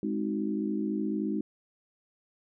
sine chord, Ab dominant seventh, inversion none, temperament equal, 207.7 / 261.6 / 311.1 / 370 Hz, Ab3 / C4 / Eb4 / Gb4, 0 / 0 / 0 / 0 cents, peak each -31 / -37 / -32 / -37 dBFS, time 0.03-1.41 s, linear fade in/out 2 ms, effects none

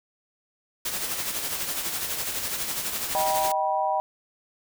white noise with tremolo, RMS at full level -28 dBFS, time 0.85-3.52 s, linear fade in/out 5 ms, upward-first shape sine, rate 12 Hz, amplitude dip 45%
sine chord, Eb augmented, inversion none, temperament just, 622.3 / 777.8 / 972.3 Hz, Eb5 / G5 / B5, 0 / -14 / -27 cents, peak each -28 / -25 / -27 dBFS, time 3.15-4 s, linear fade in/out 0 ms
effects none

